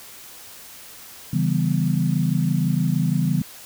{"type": "chord", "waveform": "sine", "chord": "C# half-diminished seventh", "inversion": "none", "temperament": "equal", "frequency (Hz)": [138.59, 164.81, 196, 246.9], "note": ["C#3", "E3", "G3", "B3"], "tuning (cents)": [0, 0, 0, 0], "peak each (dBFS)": [-23, -21, -25, -27], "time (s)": [1.33, 3.42], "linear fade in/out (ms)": 5, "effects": ["white hiss -42 dBFS RMS until 3.65 s"]}